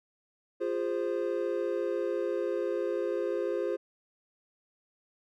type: chord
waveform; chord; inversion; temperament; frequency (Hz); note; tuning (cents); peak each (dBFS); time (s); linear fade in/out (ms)
triangle; F minor; none; equal with one note detuned; 349.2 / 409.4 / 523.3; F4 / Ab4 / C5; 0 / -25 / 0; -31; 0.6-3.77; 20
effects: none